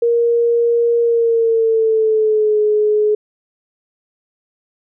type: tone with pitch glide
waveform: sine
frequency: 469.6 to 423.2 Hz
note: A#4 to G#4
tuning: +13 to +33 cents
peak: -11 dBFS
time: 0.02-3.15 s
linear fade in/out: 5 ms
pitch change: -180 cents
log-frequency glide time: 1.01-2.59 s
effects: none